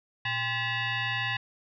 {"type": "tone with frequency modulation", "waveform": "sine", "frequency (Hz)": 116.8, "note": "A#2", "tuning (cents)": 4, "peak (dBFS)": -27, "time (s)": [0.25, 1.37], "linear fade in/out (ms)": 5, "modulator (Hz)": 916, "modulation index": 3.2, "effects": []}